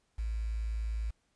sine tone with quantisation, 55 Hz, A1, in tune, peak -31 dBFS, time 0.18-1.11 s, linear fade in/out 10 ms, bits 9, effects pink hiss -75 dBFS RMS until 1.35 s + resampled to 22050 Hz

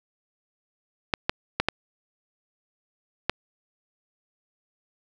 clicks, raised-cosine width 0.3 ms, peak -5 dBFS, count 5, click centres 1.138 / 1.295 / 1.6 / 1.686 / 3.296 s, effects none

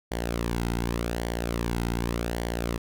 sawtooth tone with flanger, 58.3 Hz, A#1, 1 cent sharp, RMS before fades -29 dBFS, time 0.11-2.78 s, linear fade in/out 10 ms, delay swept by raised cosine 0.77 to 1.75 ms, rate 0.86 Hz, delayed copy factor -0.6, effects none

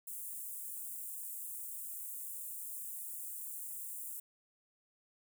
white high-pass noise, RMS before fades -44 dBFS, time 0.07-4.2 s, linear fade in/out 5 ms, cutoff 7800 Hz, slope 48 dB/octave, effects none

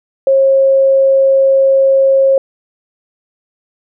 sine tone, 540 Hz, C#5, 45 cents flat, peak -6 dBFS, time 0.27-2.38 s, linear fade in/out 2 ms, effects none

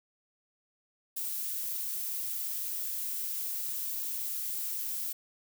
violet noise, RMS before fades -35 dBFS, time 1.16-5.13 s, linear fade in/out 10 ms, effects none

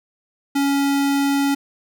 square tone, 279.5 Hz, C#4, 14 cents sharp, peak -17 dBFS, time 0.55-1.55 s, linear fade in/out 10 ms, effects none

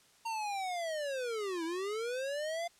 square linear two-way sweep, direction down then up, 924 to 319.9 to 697 Hz, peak -35 dBFS, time 0.25-2.68 s, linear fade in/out 10 ms, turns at 1.64 s, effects white hiss -64 dBFS RMS until 2.79 s + low-pass 9000 Hz 12 dB/octave

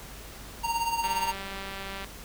square tone with tremolo, 926 Hz, A#5, 12 cents flat, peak -24 dBFS, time 0.63-1.33 s, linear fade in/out 20 ms, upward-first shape triangle, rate 17 Hz, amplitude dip 70%
click train, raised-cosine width 0.3 ms, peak -22 dBFS, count 197, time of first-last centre 1.04-2.045 s, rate 195 Hz
effects added 50 Hz sine -46 dBFS peak until 2.24 s + pink hiss -45 dBFS RMS until 2.24 s

